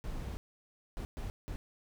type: noise bursts at uneven times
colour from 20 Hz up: brown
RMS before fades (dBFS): -39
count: 4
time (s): 0.04-0.37 / 0.97-1.05 / 1.17-1.3 / 1.48-1.56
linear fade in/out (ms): 0
effects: none